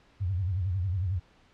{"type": "tone with vibrato", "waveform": "sine", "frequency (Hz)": 92.5, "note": "F#2", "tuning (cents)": 0, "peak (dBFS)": -26, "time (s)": [0.2, 1.2], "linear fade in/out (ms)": 20, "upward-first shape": "sine", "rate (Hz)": 11, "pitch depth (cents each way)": 150, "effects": ["pink hiss -61 dBFS RMS until 1.53 s", "low-pass 4000 Hz 12 dB/octave"]}